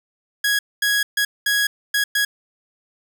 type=tone bursts at uneven times; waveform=sawtooth; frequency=1661.2 Hz; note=G#6; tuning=in tune; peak=-13 dBFS; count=6; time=0.44-0.59 / 0.82-1.03 / 1.17-1.25 / 1.46-1.67 / 1.94-2.04 / 2.15-2.25 s; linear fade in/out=5 ms; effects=none